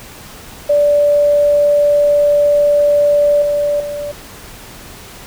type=tone with level steps; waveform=sine; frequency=583 Hz; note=D5; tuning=13 cents flat; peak=-8 / -12 / -20 dBFS; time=0.69-4.12 s; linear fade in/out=10 ms; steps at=3.42 / 3.8 s; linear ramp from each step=2 ms; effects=pink hiss -35 dBFS RMS until 5.26 s